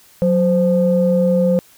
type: tone pair together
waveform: sine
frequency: 183.49 / 519 Hz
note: F#3 / C5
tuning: -14 / -14 cents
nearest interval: octave + tritone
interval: 1800 cents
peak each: -14 dBFS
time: 0.22-1.59 s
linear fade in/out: 0 ms
effects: tanh soft clip ceiling -4 dBFS + white hiss -49 dBFS RMS until 1.77 s